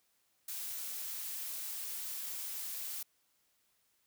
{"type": "noise", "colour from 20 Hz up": "blue", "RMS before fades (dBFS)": -41, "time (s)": [0.48, 3.03], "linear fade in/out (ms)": 5, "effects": ["white hiss -75 dBFS RMS until 4.06 s"]}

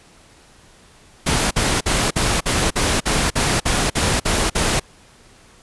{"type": "noise bursts", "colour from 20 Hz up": "pink", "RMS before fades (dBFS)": -18, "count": 12, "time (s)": [1.26, 4.799], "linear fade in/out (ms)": 10, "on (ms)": 250, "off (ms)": 49, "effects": ["pink hiss -49 dBFS RMS until 5.62 s", "resampled to 24000 Hz"]}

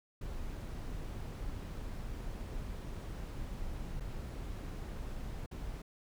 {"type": "noise with dropouts", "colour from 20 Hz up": "brown", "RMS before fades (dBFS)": -41, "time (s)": [0.21, 5.82], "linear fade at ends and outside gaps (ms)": 5, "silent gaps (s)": [[4, 4.005], [5.462, 5.512]], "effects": []}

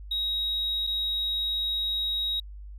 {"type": "tone with dropouts", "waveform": "triangle", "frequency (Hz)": 3799, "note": "A#7", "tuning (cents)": 32, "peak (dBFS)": -23, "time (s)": [0.11, 2.4], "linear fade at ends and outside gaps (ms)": 5, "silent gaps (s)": [0.868, 0.872], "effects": ["tanh soft clip ceiling -22 dBFS", "added 50 Hz sine -39 dBFS peak until 2.78 s"]}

